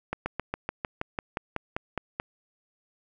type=slowing click train; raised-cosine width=0.5 ms; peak=-14 dBFS; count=13; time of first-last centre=0.13-2.199 s; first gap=130 ms; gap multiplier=1.05; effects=none